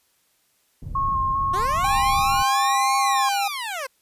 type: low-pass noise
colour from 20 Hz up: pink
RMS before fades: -31 dBFS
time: 0.82-2.43 s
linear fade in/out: 5 ms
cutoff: 130 Hz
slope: 12 dB/octave
type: tone with vibrato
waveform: sine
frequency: 1078 Hz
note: C#6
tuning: 49 cents flat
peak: -20 dBFS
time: 0.95-3.29 s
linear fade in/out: 5 ms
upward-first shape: square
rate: 2.5 Hz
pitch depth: 18 cents each way
type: linear two-way sweep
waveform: 15% pulse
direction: up then down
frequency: 342.5 to 2217 to 497.6 Hz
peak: -21 dBFS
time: 1.53-3.87 s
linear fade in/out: 10 ms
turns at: 2.96 s
type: tone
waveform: square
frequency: 800 Hz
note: G5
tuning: 35 cents sharp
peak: -22 dBFS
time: 1.84-3.48 s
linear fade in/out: 5 ms
effects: white hiss -65 dBFS RMS until 4.01 s + resampled to 32000 Hz